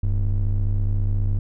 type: ring-modulated tone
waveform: triangle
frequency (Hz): 62.1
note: B1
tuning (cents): +10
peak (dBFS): -13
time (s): 0.03-1.39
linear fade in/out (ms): 5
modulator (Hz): 34.8
effects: none